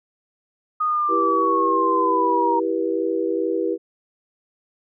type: exponential sweep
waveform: sine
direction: down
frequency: 1244.5 to 932.3 Hz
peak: -18 dBFS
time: 0.8-2.6 s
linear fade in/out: 10 ms
type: chord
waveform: sine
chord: E minor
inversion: none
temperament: equal with one note detuned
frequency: 329.6 / 392 / 483.7 Hz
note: E4 / G4 / B4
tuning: 0 / 0 / -36 cents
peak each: -24 dBFS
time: 1.08-3.78 s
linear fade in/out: 50 ms
effects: none